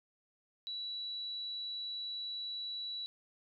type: tone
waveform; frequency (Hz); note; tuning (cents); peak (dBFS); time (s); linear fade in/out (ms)
sine; 3930; B7; -9; -38; 0.67-3.06; 0
effects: none